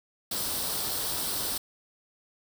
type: noise with comb filter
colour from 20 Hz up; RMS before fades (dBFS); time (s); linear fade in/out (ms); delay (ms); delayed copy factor
white; -31; 0.31-1.58; 5; 0.22; +0.55
effects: none